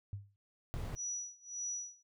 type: tone with exponential decay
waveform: sine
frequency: 100.2 Hz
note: G2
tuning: 38 cents sharp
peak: -36 dBFS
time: 0.13-0.36 s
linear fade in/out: 0 ms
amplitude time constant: 48 ms
type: noise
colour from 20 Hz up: brown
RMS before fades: -40 dBFS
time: 0.74-0.95 s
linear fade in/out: 0 ms
type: tone with tremolo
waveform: sine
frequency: 5870 Hz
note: F#8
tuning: 15 cents flat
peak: -36 dBFS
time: 0.95-2.03 s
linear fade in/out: 50 ms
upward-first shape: sine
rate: 1.7 Hz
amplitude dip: 95%
effects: noise-tail reverb RT60 0.1 s tail -19 dB re dry